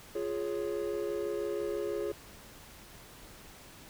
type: chord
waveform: triangle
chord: Db major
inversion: first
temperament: equal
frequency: 349.2 / 415.3 / 554.4 Hz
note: F4 / Ab4 / Db5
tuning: 0 / 0 / 0 cents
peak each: -35 / -32 / -37 dBFS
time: 0.15-2.12 s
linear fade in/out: 5 ms
effects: pink hiss -52 dBFS RMS until 3.89 s